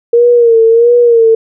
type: tone with vibrato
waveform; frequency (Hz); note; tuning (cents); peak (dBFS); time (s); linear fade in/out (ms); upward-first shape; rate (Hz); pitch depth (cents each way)
sine; 466.2; A#4; 0; -3; 0.13-1.35; 5; sine; 1.5; 62
effects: none